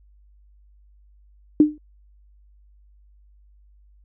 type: tone with exponential decay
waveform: sine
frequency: 301.6 Hz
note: D4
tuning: 46 cents sharp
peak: -6 dBFS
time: 1.6-1.78 s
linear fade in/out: 2 ms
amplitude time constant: 38 ms
effects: added 50 Hz sine -51 dBFS peak until 4.04 s